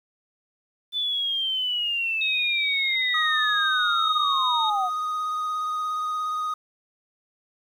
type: linear sweep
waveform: sine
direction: down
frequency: 3520 to 706 Hz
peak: -23 dBFS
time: 0.92-4.9 s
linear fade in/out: 50 ms
type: tone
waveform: sine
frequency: 3729 Hz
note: A#7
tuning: in tune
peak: -25 dBFS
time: 2.21-4.7 s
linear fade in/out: 5 ms
type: tone with vibrato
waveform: triangle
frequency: 1244.5 Hz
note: D#6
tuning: in tune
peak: -23 dBFS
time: 3.14-6.54 s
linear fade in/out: 5 ms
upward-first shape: sine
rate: 17 Hz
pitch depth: 13 cents each way
effects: 9-bit